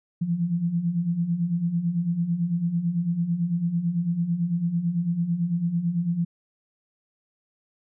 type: beating tone pair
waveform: sine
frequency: 164.81 / 173.81 Hz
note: E3 / F3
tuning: 0 / -8 cents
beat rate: 9 Hz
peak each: -29 / -23 dBFS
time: 0.21-6.25 s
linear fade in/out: 10 ms
effects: none